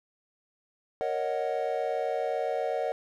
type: chord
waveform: triangle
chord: D# minor seventh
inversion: second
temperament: equal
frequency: 466.2 / 554.4 / 622.3 / 740 Hz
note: A#4 / C#5 / D#5 / F#5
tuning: 0 / 0 / 0 / 0 cents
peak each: -31 dBFS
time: 1.01-2.92 s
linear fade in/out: 0 ms
effects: none